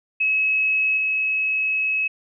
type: tone with level steps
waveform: sine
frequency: 2571 Hz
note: E7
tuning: 44 cents flat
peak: -17 / -19 dBFS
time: 0.2-2.08 s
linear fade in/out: 10 ms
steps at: 0.97 s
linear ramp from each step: 5 ms
effects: none